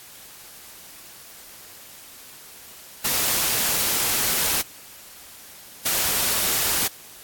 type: noise bursts at uneven times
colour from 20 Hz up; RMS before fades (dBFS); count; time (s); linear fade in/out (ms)
white; -22; 2; 3.04-4.62 / 5.85-6.88; 10
effects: white hiss -44 dBFS RMS until 7.23 s + AAC 64 kbps